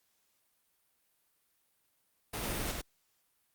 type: noise with echo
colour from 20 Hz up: pink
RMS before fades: -37 dBFS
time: 2.33-2.72 s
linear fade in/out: 10 ms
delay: 97 ms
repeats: 1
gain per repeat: -3 dB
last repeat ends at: 2.817 s
effects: white hiss -75 dBFS RMS until 3.54 s + Opus 48 kbps